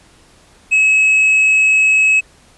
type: tone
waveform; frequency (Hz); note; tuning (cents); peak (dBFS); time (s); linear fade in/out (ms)
triangle; 2572; E7; -43; -7; 0.71-2.21; 20
effects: pink hiss -48 dBFS RMS until 2.57 s + resampled to 24000 Hz